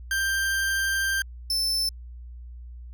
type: tone pair in turn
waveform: 40% pulse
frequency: 1578 / 5291 Hz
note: G6 / E8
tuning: +11 / +6 cents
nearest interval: octave + major sixth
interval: 2095 cents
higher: second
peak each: -22 dBFS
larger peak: neither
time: 0.11-1.22 / 1.5-1.89 s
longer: first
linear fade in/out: 2 ms
effects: added 60 Hz sine -38 dBFS peak until 2.93 s